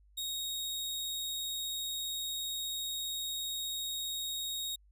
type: tone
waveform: sawtooth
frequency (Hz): 3757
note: A#7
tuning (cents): +13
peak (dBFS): -32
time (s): 0.17-4.76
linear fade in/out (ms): 10
effects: added 50 Hz sine -60 dBFS peak until 4.91 s